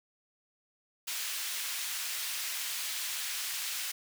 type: high-pass noise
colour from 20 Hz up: pink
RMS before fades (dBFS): -36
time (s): 1.07-3.92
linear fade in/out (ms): 10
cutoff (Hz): 2300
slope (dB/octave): 12
effects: none